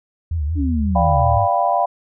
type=tone with vibrato; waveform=sine; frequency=77.78 Hz; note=D#2; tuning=in tune; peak=-18 dBFS; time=0.31-1.38 s; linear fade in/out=5 ms; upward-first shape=triangle; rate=5.5 Hz; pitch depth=160 cents each way
type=exponential sweep; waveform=sine; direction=down; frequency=302.4 to 93.6 Hz; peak=-19 dBFS; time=0.55-1.48 s; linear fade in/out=50 ms
type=chord; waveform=sine; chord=G dominant seventh; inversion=second; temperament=equal with one note detuned; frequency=584.6 / 698.5 / 784 / 987.8 Hz; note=D5 / F5 / G5 / B5; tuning=-8 / 0 / 0 / 0 cents; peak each=-22 / -18 / -20 / -21 dBFS; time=0.95-1.86 s; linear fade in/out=10 ms
effects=none